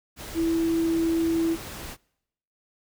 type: tone in noise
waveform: sine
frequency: 329.6 Hz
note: E4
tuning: in tune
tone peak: -21 dBFS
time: 0.34-1.57 s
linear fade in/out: 50 ms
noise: pink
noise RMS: -38 dBFS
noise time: 0.16-1.97 s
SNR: +14 dB
effects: noise-tail reverb RT60 0.8 s tail -25 dB re dry